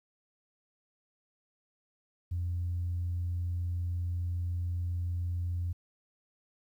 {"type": "tone", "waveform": "sine", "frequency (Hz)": 87.31, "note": "F2", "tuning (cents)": 0, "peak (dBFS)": -29, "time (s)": [2.31, 5.73], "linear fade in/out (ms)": 10, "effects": ["tanh soft clip ceiling -26 dBFS", "11-bit"]}